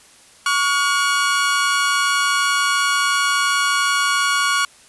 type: tone pair together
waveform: sawtooth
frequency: 1125.7 / 1435 Hz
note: C#6 / F6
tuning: +26 / +47 cents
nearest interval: major third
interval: 421 cents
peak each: -15 dBFS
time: 0.46-4.65 s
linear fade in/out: 2 ms
effects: white hiss -48 dBFS RMS until 4.88 s + resampled to 24000 Hz